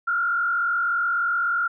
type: tone with frequency modulation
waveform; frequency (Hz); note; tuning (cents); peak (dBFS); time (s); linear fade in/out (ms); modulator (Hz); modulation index
sine; 1396.9; F6; 0; -20; 0.07-1.68; 10; 43.5; 1
effects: none